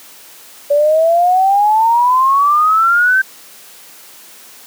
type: exponential sweep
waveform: sine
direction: up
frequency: 570 to 1565 Hz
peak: -8 dBFS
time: 0.7-3.22 s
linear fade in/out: 10 ms
effects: white hiss -39 dBFS RMS until 4.66 s + high-pass 200 Hz 12 dB/octave